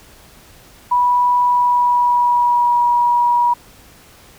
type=tone with pitch glide; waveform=sine; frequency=980 to 962.1 Hz; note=B5 to B5; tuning=-14 to -46 cents; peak=-11 dBFS; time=0.91-3.54 s; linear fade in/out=10 ms; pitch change=-32 cents; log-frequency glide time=1.41-2.78 s; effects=pink hiss -45 dBFS RMS until 4.38 s